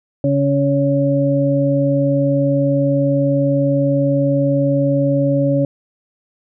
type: harmonic tone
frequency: 140 Hz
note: C#3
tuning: 18 cents sharp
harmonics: 1 / 2 / 4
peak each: -17 / -17 / -17 dBFS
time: 0.24-5.65 s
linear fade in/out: 2 ms
effects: none